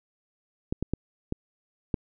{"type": "clicks", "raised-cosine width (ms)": 3, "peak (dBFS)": [-14, -15, -13, -15, -12], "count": 5, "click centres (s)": [0.725, 0.826, 0.936, 1.324, 1.942], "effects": []}